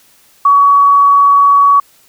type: tone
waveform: sine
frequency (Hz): 1129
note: C#6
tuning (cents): +31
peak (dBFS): -4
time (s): 0.45-1.8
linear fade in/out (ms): 5
effects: white hiss -48 dBFS RMS until 2.08 s